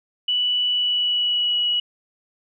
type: tone with pitch glide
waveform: sine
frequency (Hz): 2960 to 2923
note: F#7 to F#7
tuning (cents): 0 to -22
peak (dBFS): -18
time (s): 0.28-1.8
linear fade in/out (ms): 5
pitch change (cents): -22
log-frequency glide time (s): 0.69-1.62
effects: none